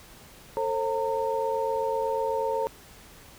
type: tone cluster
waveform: sine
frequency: 445.9 / 534 / 914 Hz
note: A4 / C5 / A#5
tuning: +23 / +35 / -34 cents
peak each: -29 dBFS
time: 0.57-2.67 s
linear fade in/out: 0 ms
effects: pink hiss -50 dBFS RMS until 3.38 s